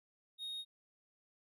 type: tone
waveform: triangle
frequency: 3729 Hz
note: A#7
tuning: in tune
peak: -39 dBFS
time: 0.38-0.65 s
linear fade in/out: 50 ms
effects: none